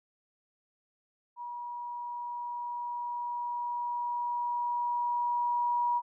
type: tone with level ramp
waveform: sine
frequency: 962 Hz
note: B5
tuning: 46 cents flat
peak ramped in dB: -37 to -25 dBFS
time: 1.36-6.02 s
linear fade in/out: 50 ms
effects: none